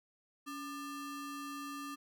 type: ring-modulated tone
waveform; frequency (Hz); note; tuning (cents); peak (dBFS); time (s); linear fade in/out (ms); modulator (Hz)
square; 740; F#5; 0; -39; 0.46-1.96; 20; 459
effects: none